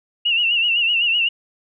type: tone with vibrato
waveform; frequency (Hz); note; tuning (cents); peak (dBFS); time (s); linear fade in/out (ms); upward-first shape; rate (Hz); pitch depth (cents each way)
sine; 2794; F7; 0; -15; 0.25-1.29; 10; sine; 7.9; 80
effects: none